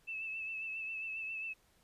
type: tone with vibrato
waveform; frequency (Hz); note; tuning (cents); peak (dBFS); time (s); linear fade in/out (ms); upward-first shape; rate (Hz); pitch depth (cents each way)
sine; 2626; E7; -7; -38; 0.07-1.54; 20; triangle; 7.4; 41
effects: pink hiss -70 dBFS RMS until 1.83 s + resampled to 32000 Hz